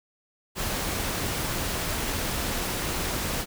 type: noise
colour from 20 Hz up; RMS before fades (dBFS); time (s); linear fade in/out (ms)
pink; -29; 0.55-3.46; 50
effects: none